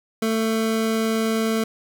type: tone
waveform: 25% pulse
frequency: 222.6 Hz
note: A3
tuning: 20 cents sharp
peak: -16 dBFS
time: 0.22-1.64 s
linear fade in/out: 5 ms
effects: none